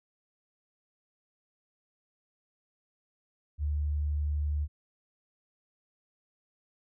sine tone, 74 Hz, D2, 14 cents sharp, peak -27 dBFS, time 3.58-4.68 s, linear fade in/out 50 ms, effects none

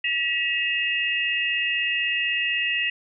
sine tone cluster, 1932 / 2572 / 2808 Hz, B6 / E7 / F7, -39 / -43 / +9 cents, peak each -26 dBFS, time 0.04-2.9 s, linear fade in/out 5 ms, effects none

